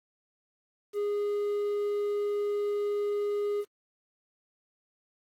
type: tone with quantisation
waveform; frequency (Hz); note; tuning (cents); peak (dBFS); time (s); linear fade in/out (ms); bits
triangle; 411.5; G#4; -16; -25; 0.93-3.65; 50; 9
effects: AAC 48 kbps